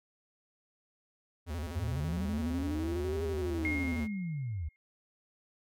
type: tone with vibrato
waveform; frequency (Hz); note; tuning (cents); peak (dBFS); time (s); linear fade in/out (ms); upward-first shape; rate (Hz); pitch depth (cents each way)
square; 80.2; E2; -47; -35; 1.46-4.08; 50; square; 12; 130
type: linear two-way sweep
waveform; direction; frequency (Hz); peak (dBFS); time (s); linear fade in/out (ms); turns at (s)
sine; up then down; 69.3 to 410 to 69.3; -33; 1.66-4.69; 10; 3.24
type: tone with exponential decay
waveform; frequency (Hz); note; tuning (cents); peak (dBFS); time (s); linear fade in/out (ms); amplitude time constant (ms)
sine; 2141; C7; +39; -30; 3.65-4.76; 0; 240
effects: none